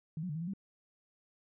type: tone with pitch steps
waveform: sine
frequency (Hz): 157.4 / 182.7 / 148.5 / 162.6 / 170.9 / 195.3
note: D#3 / F#3 / D3 / E3 / F3 / G3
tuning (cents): +20 / -22 / +20 / -23 / -37 / -6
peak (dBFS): -35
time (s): 0.17-0.536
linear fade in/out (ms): 2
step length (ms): 61
effects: none